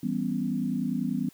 sine chord, C# half-diminished seventh, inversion first, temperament equal, 164.81 / 196 / 246.9 / 277.2 Hz, E3 / G3 / B3 / C#4, 0 / 0 / 0 / 0 cents, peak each -34 / -31 / -29 / -34 dBFS, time 0.03-1.29 s, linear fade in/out 5 ms, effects white hiss -58 dBFS RMS until 1.33 s

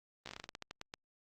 slowing click train, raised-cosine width 0.2 ms, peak -26 dBFS, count 14, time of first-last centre 0.26-0.939 s, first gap 14 ms, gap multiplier 1.2, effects Opus 32 kbps

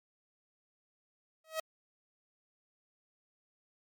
sawtooth tone with exponential growth, 637 Hz, D#5, 41 cents sharp, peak -26 dBFS, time 1.44-1.6 s, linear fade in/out 5 ms, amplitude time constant 34 ms, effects MP3 96 kbps

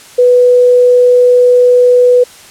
sine tone, 493.9 Hz, B4, in tune, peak -3 dBFS, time 0.18-2.24 s, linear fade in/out 10 ms, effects white hiss -36 dBFS RMS until 2.5 s + low-pass 10000 Hz 12 dB/octave

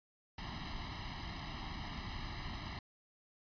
pink noise with comb filter, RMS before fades -43 dBFS, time 0.38-2.79 s, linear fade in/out 2 ms, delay 1 ms, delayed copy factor +0.95, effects resampled to 11025 Hz

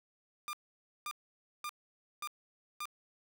sawtooth tone bursts, 1202 Hz, D6, 40 cents sharp, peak -34 dBFS, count 5, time 0.48-2.855 s, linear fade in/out 0 ms, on 51 ms, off 530 ms, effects 11-bit

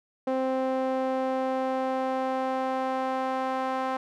sawtooth tone with band-pass filter sweep, 261.6 Hz, C4, in tune, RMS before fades -28 dBFS, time 0.27-3.97 s, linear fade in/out 5 ms, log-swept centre 550 to 910 Hz, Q 1.6, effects none

